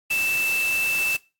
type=tone in noise; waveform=sine; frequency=2648 Hz; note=E7; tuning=7 cents sharp; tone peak=-21 dBFS; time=0.1-1.17 s; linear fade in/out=10 ms; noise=white; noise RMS=-31 dBFS; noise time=0.1-1.17 s; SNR=+7 dB; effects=noise-tail reverb RT60 0.3 s tail -21 dB re dry + AAC 64 kbps